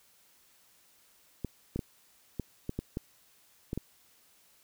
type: clicks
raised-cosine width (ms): 3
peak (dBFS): -20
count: 9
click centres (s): 1.447 / 1.76 / 1.792 / 2.397 / 2.694 / 2.79 / 2.971 / 3.731 / 3.776
effects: white hiss -64 dBFS RMS until 4.63 s